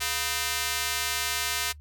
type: tone with high-pass filter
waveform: square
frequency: 140 Hz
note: C#3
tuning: 18 cents sharp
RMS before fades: -29 dBFS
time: 0-1.73 s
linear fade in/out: 20 ms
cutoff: 2000 Hz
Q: 0.6
effects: noise-tail reverb RT60 0.1 s tail -21 dB re dry + added 74 Hz sine -44 dBFS peak until 1.8 s